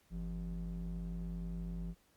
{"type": "ring-modulated tone", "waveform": "triangle", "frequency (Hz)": 109.6, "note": "A2", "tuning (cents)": -6, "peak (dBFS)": -33, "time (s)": [0.1, 1.95], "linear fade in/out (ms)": 50, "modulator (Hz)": 61.2, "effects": ["pink hiss -71 dBFS RMS until 2.16 s", "Opus 48 kbps"]}